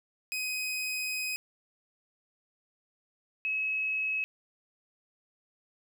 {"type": "tone pair in turn", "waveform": ["sawtooth", "sine"], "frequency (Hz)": [2514, 2570], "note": ["D#7", "E7"], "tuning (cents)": [17, -45], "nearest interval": "unison", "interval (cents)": 38, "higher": "second", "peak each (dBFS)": -28, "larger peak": "neither", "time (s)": [[0.32, 1.36], [3.45, 4.24]], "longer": "first", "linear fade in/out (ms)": 0, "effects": ["11-bit"]}